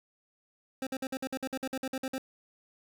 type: tone bursts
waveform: 25% pulse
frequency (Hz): 263.8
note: C4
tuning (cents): +14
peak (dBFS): -28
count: 14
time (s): 0.82-2.181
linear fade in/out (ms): 2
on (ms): 48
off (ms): 53
effects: none